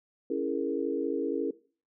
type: chord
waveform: sine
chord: A# half-diminished seventh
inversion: first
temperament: equal with one note detuned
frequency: 277.2 / 331.9 / 415.3 / 466.2 Hz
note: C#4 / E4 / G#4 / A#4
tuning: 0 / +12 / 0 / 0 cents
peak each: -33 dBFS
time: 0.3-1.51 s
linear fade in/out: 5 ms
effects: noise-tail reverb RT60 0.4 s tail -19 dB re dry